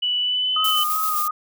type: tone with pitch glide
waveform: sine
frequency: 2960 to 3029 Hz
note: F#7 to F#7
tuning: 0 to +40 cents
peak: -19 dBFS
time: 0.02-0.84 s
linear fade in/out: 10 ms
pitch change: +40 cents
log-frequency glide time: 0.19-0.56 s
type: tone with vibrato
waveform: sine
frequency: 1244.5 Hz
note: D#6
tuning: in tune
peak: -21 dBFS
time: 0.56-1.31 s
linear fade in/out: 5 ms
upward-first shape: sine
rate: 2.7 Hz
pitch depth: 34 cents each way
type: noise with tremolo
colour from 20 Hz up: violet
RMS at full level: -25 dBFS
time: 0.64-1.28 s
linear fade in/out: 5 ms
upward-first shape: square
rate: 7.7 Hz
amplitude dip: 30%
effects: none